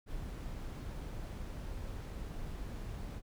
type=noise; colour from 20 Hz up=brown; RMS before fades=-42 dBFS; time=0.06-3.22 s; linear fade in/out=50 ms; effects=none